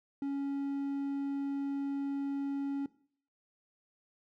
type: tone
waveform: triangle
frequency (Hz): 278.6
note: C#4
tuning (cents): +9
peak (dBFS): -30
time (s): 0.22-2.86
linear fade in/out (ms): 2
effects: noise-tail reverb RT60 0.5 s tail -18 dB re dry